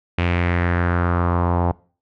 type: tone with low-pass filter sweep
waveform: sawtooth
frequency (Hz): 87.31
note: F2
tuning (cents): 0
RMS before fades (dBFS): -19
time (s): 0.18-1.72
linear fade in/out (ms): 5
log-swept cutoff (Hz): 2600 to 850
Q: 3.2
effects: noise-tail reverb RT60 0.4 s tail -23 dB re dry